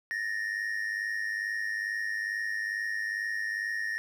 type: tone pair together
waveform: triangle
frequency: 1762.4 / 1864.7 Hz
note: A6 / A#6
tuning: +2 / 0 cents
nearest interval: minor second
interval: 98 cents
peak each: -33 / -30 dBFS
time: 0.11-3.98 s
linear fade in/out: 0 ms
effects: none